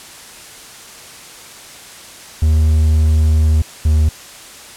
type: tone pair in turn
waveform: triangle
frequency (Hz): 77.9 / 77.09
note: D#2 / D#2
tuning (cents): +3 / -15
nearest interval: unison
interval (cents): 18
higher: first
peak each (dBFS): -7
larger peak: neither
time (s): 2.42-3.62 / 3.85-4.09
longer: first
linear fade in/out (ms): 5
effects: white hiss -36 dBFS RMS until 4.76 s + low-pass 10000 Hz 12 dB/octave